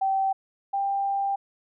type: tone pair in turn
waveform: sine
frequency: 774 / 792.1 Hz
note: G5 / G5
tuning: -22 / +18 cents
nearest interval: unison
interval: 40 cents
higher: second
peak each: -21 / -23 dBFS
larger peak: first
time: 0.01-0.33 / 0.73-1.36 s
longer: second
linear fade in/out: 10 ms
effects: none